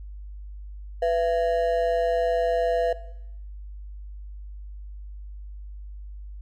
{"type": "ring-modulated tone", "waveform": "triangle", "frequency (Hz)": 586, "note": "D5", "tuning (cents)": -4, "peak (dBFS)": -15, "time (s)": [1.02, 2.93], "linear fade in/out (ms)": 5, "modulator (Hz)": 88.8, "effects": ["noise-tail reverb RT60 0.8 s tail -17 dB re dry", "added 50 Hz sine -36 dBFS peak until 6.41 s"]}